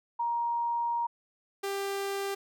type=tone pair in turn; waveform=sine / sawtooth; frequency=941 / 395.6 Hz; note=A#5 / G4; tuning=+16 / +16 cents; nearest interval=octave + minor third; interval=1500 cents; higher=first; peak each=-27 dBFS; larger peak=neither; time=0.19-1.07 / 1.63-2.35 s; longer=first; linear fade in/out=10 ms; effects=none